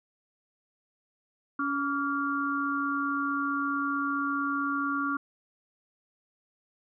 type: tone cluster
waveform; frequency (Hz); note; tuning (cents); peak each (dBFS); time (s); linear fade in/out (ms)
sine; 281.4 / 1146 / 1397; C#4 / D6 / F6; +26 / -43 / 0; -31; 1.59-5.17; 5
effects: none